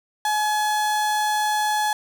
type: tone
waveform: 35% pulse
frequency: 848 Hz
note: G#5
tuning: 36 cents sharp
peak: -18 dBFS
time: 0.25-1.93 s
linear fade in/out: 2 ms
effects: none